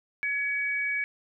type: tone pair together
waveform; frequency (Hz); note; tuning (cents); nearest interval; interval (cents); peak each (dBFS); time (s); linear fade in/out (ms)
sine; 1683 / 2265; G#6 / C#7; +23 / +37; perfect fourth; 514; -32 / -27; 0.23-1.04; 0
effects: none